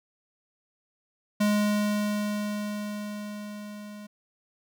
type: tone with level ramp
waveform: square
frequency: 208.2 Hz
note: G#3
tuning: 5 cents sharp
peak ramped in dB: -21 to -41 dBFS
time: 1.4-4.07 s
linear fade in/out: 10 ms
effects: none